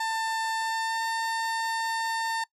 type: tone with pitch glide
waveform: 30% pulse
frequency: 894 to 904.9 Hz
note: A5 to A5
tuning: +27 to +48 cents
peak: -24 dBFS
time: 0-2.44 s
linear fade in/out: 5 ms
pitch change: +21 cents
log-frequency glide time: 0.56-1.07 s
effects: noise-tail reverb RT60 0.1 s tail -23 dB re dry + low-pass 10000 Hz 12 dB/octave